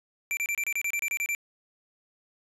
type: tone bursts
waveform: square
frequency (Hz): 2349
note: D7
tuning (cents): 0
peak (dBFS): -27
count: 12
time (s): 0.31-1.349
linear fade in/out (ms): 0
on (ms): 60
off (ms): 29
effects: resampled to 32000 Hz